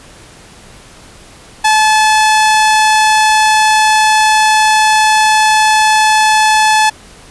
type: tone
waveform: sawtooth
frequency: 864 Hz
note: A5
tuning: 32 cents flat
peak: -3 dBFS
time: 1.64-6.9 s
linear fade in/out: 10 ms
effects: pink hiss -38 dBFS RMS until 7.3 s + resampled to 24000 Hz